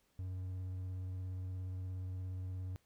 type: tone with vibrato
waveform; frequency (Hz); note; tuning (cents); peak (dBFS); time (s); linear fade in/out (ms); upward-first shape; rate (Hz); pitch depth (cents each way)
triangle; 92.5; F#2; 0; -37; 0.19-2.76; 0; sine; 17; 15
effects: pink hiss -75 dBFS RMS until 2.85 s